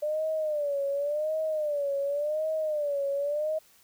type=tone with vibrato; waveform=sine; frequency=593 Hz; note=D5; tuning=17 cents sharp; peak=-26 dBFS; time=0.02-3.59 s; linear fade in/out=10 ms; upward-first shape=sine; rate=0.9 Hz; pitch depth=110 cents each way; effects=white hiss -60 dBFS RMS until 3.83 s